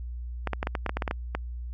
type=clicks; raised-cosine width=0.5 ms; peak=-13 dBFS; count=12; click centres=0.473 / 0.533 / 0.629 / 0.671 / 0.752 / 0.863 / 0.894 / 0.97 / 1.022 / 1.078 / 1.111 / 1.35 s; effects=added 60 Hz sine -33 dBFS peak until 1.73 s